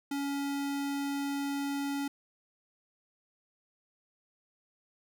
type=tone; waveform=square; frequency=280.8 Hz; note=C#4; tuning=22 cents sharp; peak=-32 dBFS; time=0.11-2.08 s; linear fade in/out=5 ms; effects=none